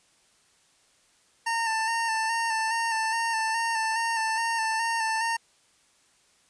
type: tone with vibrato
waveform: 25% pulse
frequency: 903 Hz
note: A5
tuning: 45 cents sharp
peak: -21 dBFS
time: 1.46-5.37 s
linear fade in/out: 10 ms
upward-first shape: square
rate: 2.4 Hz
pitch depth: 28 cents each way
effects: white hiss -63 dBFS RMS until 6.49 s + resampled to 22050 Hz